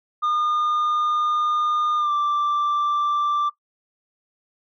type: tone with pitch glide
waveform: sine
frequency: 1216 to 1175.3 Hz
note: D#6 to D6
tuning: -40 to +1 cents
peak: -16 dBFS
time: 0.22-3.5 s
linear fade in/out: 20 ms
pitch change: -59 cents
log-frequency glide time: 1.97-2.12 s
effects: noise-tail reverb RT60 0.1 s tail -18 dB re dry + tanh soft clip ceiling -18 dBFS